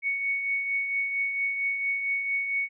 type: tone with tremolo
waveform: sine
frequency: 2224 Hz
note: C#7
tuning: 5 cents sharp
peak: -23 dBFS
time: 0.02-2.69 s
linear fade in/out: 50 ms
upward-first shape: triangle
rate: 4.4 Hz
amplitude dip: 50%
effects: none